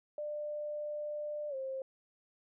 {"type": "tone with pitch glide", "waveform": "sine", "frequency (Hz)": [596, 531], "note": ["D5", "C5"], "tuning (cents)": [25, 25], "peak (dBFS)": -36, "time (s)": [0.18, 1.82], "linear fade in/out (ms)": 2, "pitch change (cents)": -200, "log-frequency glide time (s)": [1.49, 1.55], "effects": []}